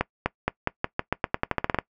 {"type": "accelerating click train", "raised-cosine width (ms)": 0.5, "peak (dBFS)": -7, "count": 16, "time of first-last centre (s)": [0.01, 1.787], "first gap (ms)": 250, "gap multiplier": 0.88, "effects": ["noise-tail reverb RT60 0.1 s tail -21 dB re dry"]}